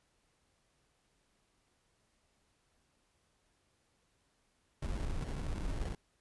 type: noise with sample-and-hold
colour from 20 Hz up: brown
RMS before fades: -37 dBFS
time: 4.82-5.95 s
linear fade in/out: 5 ms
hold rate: 1225 Hz
effects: pink hiss -75 dBFS RMS until 6.2 s + resampled to 24000 Hz